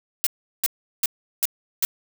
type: noise bursts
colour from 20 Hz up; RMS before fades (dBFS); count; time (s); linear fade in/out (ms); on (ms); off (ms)
blue; -20; 5; 0.24-1.85; 0; 26; 370
effects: none